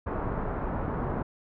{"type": "low-pass noise", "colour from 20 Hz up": "pink", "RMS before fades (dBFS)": -31, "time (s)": [0.06, 1.23], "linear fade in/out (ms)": 10, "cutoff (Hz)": 1300, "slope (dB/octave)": 24, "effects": []}